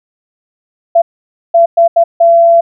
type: tone bursts at uneven times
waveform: sine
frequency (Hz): 676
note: E5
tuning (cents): +43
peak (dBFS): -3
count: 5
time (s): 0.95-1.02 / 1.54-1.66 / 1.77-1.88 / 1.96-2.04 / 2.2-2.61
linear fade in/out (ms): 10
effects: none